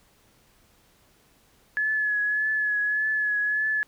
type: tone with vibrato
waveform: sine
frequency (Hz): 1705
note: G#6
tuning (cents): +45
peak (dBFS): -22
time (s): 1.77-3.83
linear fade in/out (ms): 0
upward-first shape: triangle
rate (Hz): 1.7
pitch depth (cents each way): 34
effects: pink hiss -61 dBFS RMS until 3.87 s